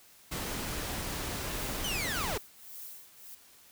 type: noise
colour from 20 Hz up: pink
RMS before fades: -36 dBFS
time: 0.31-2.38 s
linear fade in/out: 10 ms
type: noise with tremolo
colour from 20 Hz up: violet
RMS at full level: -43 dBFS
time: 1.5-3.35 s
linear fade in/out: 5 ms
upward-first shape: triangle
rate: 1.7 Hz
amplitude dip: 100%
type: linear sweep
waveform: sawtooth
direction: down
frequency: 3136 to 360.7 Hz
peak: -30 dBFS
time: 1.84-2.38 s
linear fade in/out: 5 ms
effects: white hiss -58 dBFS RMS until 3.71 s